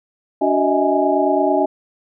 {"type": "tone cluster", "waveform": "sine", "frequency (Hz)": [288.1, 372.3, 620, 649, 830], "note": ["D4", "F#4", "D#5", "E5", "G#5"], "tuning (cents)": [-33, 11, -6, -27, -1], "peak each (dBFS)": -20, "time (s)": [0.41, 1.66], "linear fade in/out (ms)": 10, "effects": []}